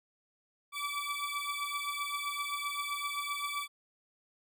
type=beating tone pair; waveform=20% pulse; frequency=1151 / 1158.7 Hz; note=D6 / D6; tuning=-35 / -24 cents; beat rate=7.7 Hz; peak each=-32 / -33 dBFS; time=0.72-3.68 s; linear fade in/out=50 ms; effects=none